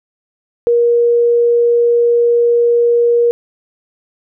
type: tone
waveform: sine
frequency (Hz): 473.8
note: A#4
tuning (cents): +28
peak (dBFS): -8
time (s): 0.67-3.31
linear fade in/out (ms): 0
effects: none